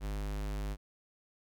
square tone, 50.8 Hz, G#1, 38 cents flat, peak -35 dBFS, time 0-0.77 s, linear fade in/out 50 ms, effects none

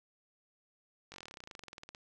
slowing click train, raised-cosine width 0.2 ms, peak -30 dBFS, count 24, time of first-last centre 1.12-1.949 s, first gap 20 ms, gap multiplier 1.05, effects none

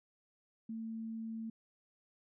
sine tone, 224.3 Hz, A3, 34 cents sharp, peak -39 dBFS, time 0.69-1.5 s, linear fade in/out 5 ms, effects none

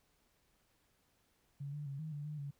sine tone with pitch steps, 141.1 / 147.5 / 138.4 / 156.9 / 145.8 / 150.8 / 141.8 Hz, C#3 / D3 / C#3 / D#3 / D3 / D3 / C#3, +31 / +8 / -2 / +15 / -12 / +46 / +40 cents, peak -40 dBFS, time 1.6-2.51 s, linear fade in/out 10 ms, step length 130 ms, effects pink hiss -75 dBFS RMS until 2.59 s

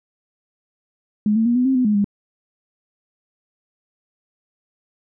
sine tone with pitch steps, 210.3 / 224 / 238.3 / 249.8 / 265.1 / 252.8 / 210.1 / 202.6 Hz, G#3 / A3 / A#3 / B3 / C4 / B3 / G#3 / G#3, +22 / +31 / +38 / +20 / +23 / +41 / +20 / -43 cents, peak -14 dBFS, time 1.26-2.044 s, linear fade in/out 2 ms, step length 98 ms, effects none

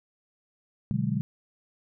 sine chord, G# half-diminished seventh, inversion first, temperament equal, 123.47 / 146.83 / 185 / 207.7 Hz, B2 / D3 / F#3 / G#3, 0 / 0 / 0 / 0 cents, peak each -30 / -30 / -31 / -30 dBFS, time 0.91-1.21 s, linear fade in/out 0 ms, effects none

